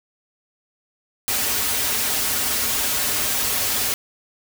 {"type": "noise with comb filter", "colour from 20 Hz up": "white", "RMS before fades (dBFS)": -22, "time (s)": [1.28, 3.94], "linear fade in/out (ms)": 0, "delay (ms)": 5.9, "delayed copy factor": -0.95, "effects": []}